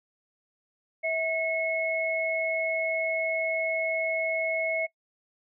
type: tone pair together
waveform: sine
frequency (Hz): 649 / 2183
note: E5 / C#7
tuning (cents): -27 / -27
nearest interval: octave + major sixth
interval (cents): 2100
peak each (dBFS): -28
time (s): 1.03-4.87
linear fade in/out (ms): 20
effects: noise-tail reverb RT60 0.1 s tail -22 dB re dry